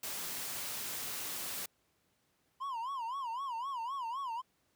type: noise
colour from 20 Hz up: white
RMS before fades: -40 dBFS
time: 0.03-1.66 s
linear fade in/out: 5 ms
type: tone with vibrato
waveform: triangle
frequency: 1006 Hz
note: B5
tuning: 32 cents sharp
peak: -34 dBFS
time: 2.6-4.42 s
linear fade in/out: 20 ms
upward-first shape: sine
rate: 3.9 Hz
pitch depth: 190 cents each way
effects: pink hiss -75 dBFS RMS until 4.75 s + high-pass 80 Hz 12 dB/octave